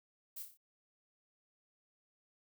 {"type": "noise with echo", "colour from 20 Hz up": "violet", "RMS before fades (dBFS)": -45, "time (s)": [0.36, 0.43], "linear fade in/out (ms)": 10, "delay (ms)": 29, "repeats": 5, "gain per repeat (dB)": -5, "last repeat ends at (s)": 0.575, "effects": []}